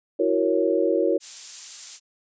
sine chord, F# dominant seventh, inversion third, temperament equal, 329.6 / 370 / 466.2 / 554.4 Hz, E4 / F#4 / A#4 / C#5, 0 / 0 / 0 / 0 cents, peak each -24 dBFS, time 0.19-1.18 s, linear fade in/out 10 ms
violet noise, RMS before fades -29 dBFS, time 1.2-2 s, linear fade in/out 50 ms
effects resampled to 16000 Hz

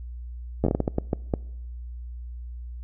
slowing click train, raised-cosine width 2 ms, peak -9 dBFS, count 11, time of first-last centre 0.64-1.338 s, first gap 10 ms, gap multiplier 1.4, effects noise-tail reverb RT60 0.9 s tail -24 dB re dry + added 60 Hz sine -34 dBFS peak until 2.83 s

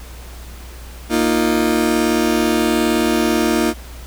35% pulse chord, Bb suspended fourth, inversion none, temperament just, 233.1 / 310.8 / 349.6 Hz, Bb3 / Eb4 / F4, 0 / -2 / +2 cents, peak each -17 dBFS, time 1.09-3.74 s, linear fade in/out 50 ms, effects added 60 Hz sine -33 dBFS peak until 4.06 s + pink hiss -40 dBFS RMS until 4.06 s

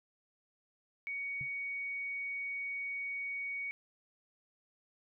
sine tone, 2240 Hz, C#7, 18 cents sharp, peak -36 dBFS, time 1.07-3.71 s, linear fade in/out 0 ms
sine tone with exponential decay, 137.1 Hz, C#3, 19 cents flat, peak -39 dBFS, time 1.41-1.51 s, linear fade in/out 0 ms, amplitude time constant 20 ms
effects none

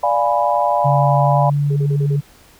sine chord, D diminished seventh, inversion none, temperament equal, 587.3 / 698.5 / 830.6 / 987.8 Hz, D5 / F5 / Ab5 / Cb6, 0 / 0 / 0 / 0 cents, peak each -19 dBFS, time 0.03-1.5 s, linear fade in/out 5 ms
sine tone with pitch glide, 141.2 to 144.17 Hz, C#3 to D3, +32 to -32 cents, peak -14 dBFS, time 0.84-2.21 s, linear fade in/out 20 ms, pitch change +36 cents, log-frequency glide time 1.18-1.54 s
sine tone bursts, 415.3 Hz, G#4, in tune, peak -24 dBFS, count 5, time 1.7-2.165 s, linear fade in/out 10 ms, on 65 ms, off 35 ms
effects pink hiss -48 dBFS RMS until 2.59 s

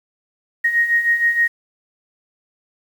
sine beating tone pair, 1868 / 1874.4 Hz, A#6 / A#6, +3 / +9 cents, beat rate 6.4 Hz, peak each -21 / -15 dBFS, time 0.64-1.48 s, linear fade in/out 10 ms, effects 7-bit

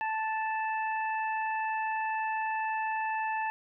harmonic tone, 878 Hz, A5, 4 cents flat, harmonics 1 / 2 / 3, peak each -30 / -36 / -40 dBFS, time 0.01-3.5 s, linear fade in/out 0 ms, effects none

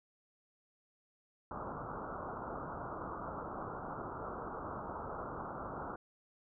white low-pass noise, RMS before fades -43 dBFS, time 1.51-5.96 s, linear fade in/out 2 ms, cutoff 1400 Hz, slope 96 dB/octave, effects none

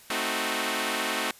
5% pulse chord, A diminished seventh, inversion none, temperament equal, 220 / 261.6 / 311.1 / 370 Hz, A3 / C4 / Eb4 / Gb4, 0 / 0 / 0 / 0 cents, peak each -21 dBFS, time 0.1-1.31 s, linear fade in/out 2 ms, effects white hiss -52 dBFS RMS until 1.39 s + resampled to 32000 Hz

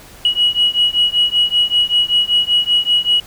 sine beating tone pair, 2911 / 2916.2 Hz, F#7 / F#7, -29 / -26 cents, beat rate 5.2 Hz, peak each -14 dBFS, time 0.25-3.2 s, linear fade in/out 2 ms, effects tanh soft clip ceiling -5 dBFS + pink hiss -40 dBFS RMS until 3.26 s

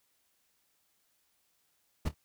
brown noise with echo, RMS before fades -29 dBFS, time 2.05-2.09 s, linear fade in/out 10 ms, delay 27 ms, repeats 2, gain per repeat -15 dB, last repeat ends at 2.144 s, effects white hiss -74 dBFS RMS until 2.24 s

